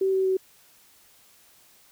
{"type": "tone with pitch steps", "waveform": "sine", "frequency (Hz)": [383.8, 380.7, 377.6], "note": ["G4", "F#4", "F#4"], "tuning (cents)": [-37, 49, 35], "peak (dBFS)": -20, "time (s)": [0.01, 0.37], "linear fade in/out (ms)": 5, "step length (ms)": 120, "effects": ["white hiss -57 dBFS RMS until 1.91 s"]}